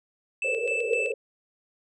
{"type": "tone with tremolo", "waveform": "triangle", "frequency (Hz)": 2637, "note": "E7", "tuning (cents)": 0, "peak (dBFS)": -24, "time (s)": [0.42, 1.12], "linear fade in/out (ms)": 2, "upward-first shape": "square", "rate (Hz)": 3.9, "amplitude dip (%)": 55}
{"type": "band-pass noise", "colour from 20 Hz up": "white", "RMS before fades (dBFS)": -29, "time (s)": [0.44, 1.14], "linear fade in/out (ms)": 10, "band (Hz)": [420, 540], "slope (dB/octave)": 96}
{"effects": ["resampled to 24000 Hz"]}